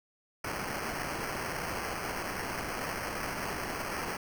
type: noise with sample-and-hold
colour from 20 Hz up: blue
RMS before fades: -36 dBFS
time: 0.44-4.17 s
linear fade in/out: 5 ms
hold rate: 3675 Hz
effects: none